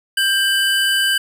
square tone pair together, 1583.2 / 2991 Hz, G6 / F#7, +17 / +18 cents, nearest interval major seventh, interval 1101 cents, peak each -18 dBFS, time 0.17-1.18 s, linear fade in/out 5 ms, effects none

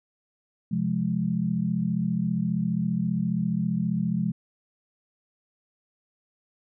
sine chord, F minor, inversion second, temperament just, 130.96 / 174.61 / 209.5 Hz, C3 / F3 / Ab3, +2 / 0 / +15 cents, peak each -31 / -26 / -27 dBFS, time 0.71-4.32 s, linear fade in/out 10 ms, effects none

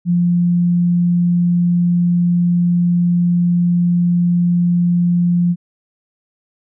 sine tone, 174.61 Hz, F3, in tune, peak -11 dBFS, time 0.05-5.56 s, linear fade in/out 50 ms, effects none

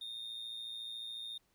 triangle tone with amplitude modulation, 3666 Hz, A#7, 30 cents flat, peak -37 dBFS, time 0.01-1.38 s, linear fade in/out 5 ms, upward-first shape sine, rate 114 Hz, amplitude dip 55%, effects tanh soft clip ceiling -33 dBFS + pink hiss -75 dBFS RMS until 1.54 s

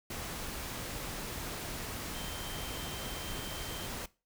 sine tone in noise, 3136 Hz, G7, in tune, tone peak -47 dBFS, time 2.14-3.87 s, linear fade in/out 5 ms, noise pink, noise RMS -40 dBFS, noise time 0.1-4.06 s, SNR -10 dB, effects noise-tail reverb RT60 0.3 s tail -20 dB re dry

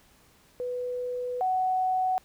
sine tone pair in turn, 495.1 / 745.2 Hz, B4 / F#5, +4 / +12 cents, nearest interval perfect fifth, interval 708 cents, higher second, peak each -29 / -23 dBFS, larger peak second, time 0.6-1.41 / 1.41-2.18 s, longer first, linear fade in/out 0 ms, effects pink hiss -60 dBFS RMS until 2.24 s

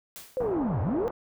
white noise with exponential decay, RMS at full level -40 dBFS, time 0.16-0.56 s, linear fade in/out 0 ms, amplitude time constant 85 ms
sine linear two-way sweep, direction down then up, 531 to 77.4 to 499.5 Hz, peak -25 dBFS, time 0.37-1.08 s, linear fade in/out 0 ms, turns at 0.81 s
white low-pass noise, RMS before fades -35 dBFS, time 0.4-1.11 s, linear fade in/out 5 ms, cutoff 940 Hz, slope 24 dB/octave
effects none

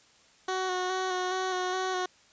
15% pulse tone with vibrato, 370 Hz, F#4, in tune, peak -22 dBFS, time 0.48-2.06 s, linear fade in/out 5 ms, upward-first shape square, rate 2.4 Hz, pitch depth 19 cents each way, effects white hiss -60 dBFS RMS until 2.32 s + resampled to 16000 Hz

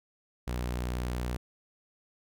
sawtooth tone, 61.1 Hz, B1, 18 cents flat, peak -27 dBFS, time 0.47-1.37 s, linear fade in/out 10 ms, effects none

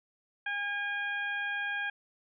harmonic tone, 813 Hz, G#5, 37 cents flat, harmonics 1 / 2 / 3 / 4, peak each -41 / -32 / -40 / -45 dBFS, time 0.46-1.9 s, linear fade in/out 5 ms, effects none

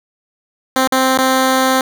10% pulse tone with dropouts, 261.6 Hz, C4, in tune, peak -3 dBFS, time 0.76-1.81 s, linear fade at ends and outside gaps 1 ms, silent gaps 0.875-0.922 / 1.175-1.187 s, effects none

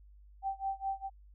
sine tone with tremolo, 779 Hz, G5, 11 cents flat, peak -30 dBFS, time 0.42-1.1 s, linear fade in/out 50 ms, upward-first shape sine, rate 4.8 Hz, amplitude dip 95%, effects added 50 Hz sine -54 dBFS peak until 1.34 s

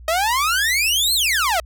sawtooth exponential two-way sweep, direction up then down, 622.3 to 4340 to 622.3 Hz, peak -13 dBFS, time 0.08-1.6 s, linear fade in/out 2 ms, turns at 1.14 s, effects added 60 Hz sine -37 dBFS peak until 1.65 s

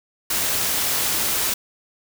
white noise, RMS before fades -22 dBFS, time 0.3-1.54 s, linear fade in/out 5 ms, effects none

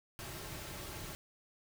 pink noise with comb filter, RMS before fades -45 dBFS, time 0.19-1.15 s, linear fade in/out 0 ms, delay 4.1 ms, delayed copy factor -0.5, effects none

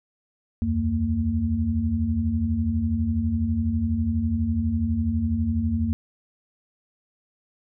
sine tone cluster, 77.6 / 89.7 / 228.1 Hz, D#2 / F2 / A#3, -4 / +47 / -37 cents, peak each -28 / -25 / -24 dBFS, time 0.62-5.93 s, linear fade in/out 0 ms, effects none

